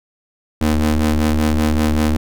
30% pulse ring-modulated tone, 76.2 Hz, D#2, 36 cents flat, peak -8 dBFS, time 0.61-2.17 s, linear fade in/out 5 ms, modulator 155 Hz, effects none

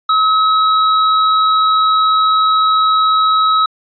square tone, 1283 Hz, E6, 47 cents flat, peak -10 dBFS, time 0.09-3.66 s, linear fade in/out 5 ms, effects resampled to 11025 Hz

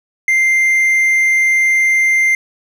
triangle tone, 2093 Hz, C7, in tune, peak -8 dBFS, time 0.28-2.35 s, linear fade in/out 2 ms, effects none

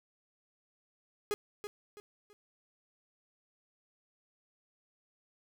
45% pulse tone with echo, 415.3 Hz, G#4, in tune, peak -30 dBFS, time 1.31-1.34 s, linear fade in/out 0 ms, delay 330 ms, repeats 3, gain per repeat -9 dB, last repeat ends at 2.33 s, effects none

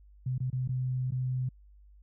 sine tone with dropouts, 128 Hz, C3, 38 cents flat, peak -28 dBFS, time 0.26-1.49 s, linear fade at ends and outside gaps 5 ms, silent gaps 0.381-0.403 / 0.502-0.528 / 0.677-0.69 / 1.108-1.12 s, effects added 50 Hz sine -53 dBFS peak until 2.02 s

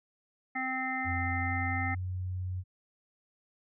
harmonic tone, 260 Hz, C4, 11 cents flat, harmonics 1 / 3 / 5 / 7 / 8, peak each -38 / -36 / -41 / -38 / -35 dBFS, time 0.55-1.95 s, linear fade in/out 10 ms
sine tone with pitch glide, 88 to 91.79 Hz, F2 to F#2, +14 to -13 cents, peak -32 dBFS, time 1.04-2.64 s, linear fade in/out 50 ms, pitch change +73 cents, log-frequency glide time 1.18-1.85 s
effects none

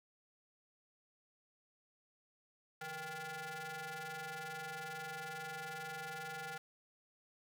sawtooth ring-modulated tone, 311.1 Hz, D#4, in tune, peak -36 dBFS, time 2.81-6.58 s, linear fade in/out 5 ms, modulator 1100 Hz, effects none

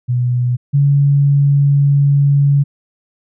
sine tone pair in turn, 123.47 / 141.5 Hz, B2 / C#3, 0 / +36 cents, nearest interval major second, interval 236 cents, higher second, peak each -12 / -8 dBFS, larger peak second, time 0.08-0.57 / 0.73-2.64 s, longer second, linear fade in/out 20 ms, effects none

